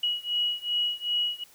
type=beating tone pair; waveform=sine; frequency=2911 / 2913.6 Hz; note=F#7 / F#7; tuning=-29 / -27 cents; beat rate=2.6 Hz; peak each=-28 / -29 dBFS; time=0.03-1.44 s; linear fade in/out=5 ms; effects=white hiss -56 dBFS RMS until 1.54 s